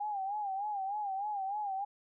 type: tone with vibrato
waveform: sine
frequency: 805 Hz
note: G5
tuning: 46 cents sharp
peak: -33 dBFS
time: 0-1.85 s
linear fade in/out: 10 ms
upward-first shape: sine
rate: 3.3 Hz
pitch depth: 94 cents each way
effects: none